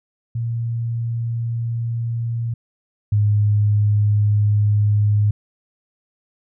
sine tone pair in turn, 116.4 / 104.27 Hz, A#2 / G#2, -2 / +7 cents, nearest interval major second, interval 191 cents, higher first, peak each -20 / -13 dBFS, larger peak second, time 0.35-2.54 / 3.12-5.31 s, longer neither, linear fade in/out 5 ms, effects none

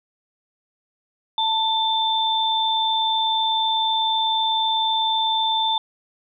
sine tone pair together, 888 / 3552 Hz, A5 / A7, +16 / +16 cents, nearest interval 2 octaves, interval 2400 cents, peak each -21 / -21 dBFS, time 1.38-5.78 s, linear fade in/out 2 ms, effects none

